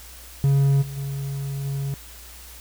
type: tone with level steps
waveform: triangle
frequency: 138.59 Hz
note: C#3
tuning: in tune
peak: -13 / -29 / -24 / -22 dBFS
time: 0.44-1.94 s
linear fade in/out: 0 ms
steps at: 0.81 / 0.96 / 1.64 s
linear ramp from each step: 20 ms
effects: added 60 Hz sine -44 dBFS peak until 2.6 s + white hiss -44 dBFS RMS until 2.6 s